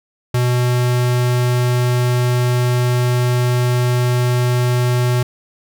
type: tone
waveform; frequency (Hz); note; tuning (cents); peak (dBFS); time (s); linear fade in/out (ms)
square; 123.47; B2; 0; -14; 0.34-5.23; 5
effects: none